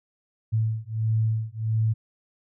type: beating tone pair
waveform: sine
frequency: 110 / 111.5 Hz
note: A2 / A2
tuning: 0 / +23 cents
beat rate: 1.5 Hz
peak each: -25 dBFS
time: 0.52-1.94 s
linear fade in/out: 20 ms
effects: none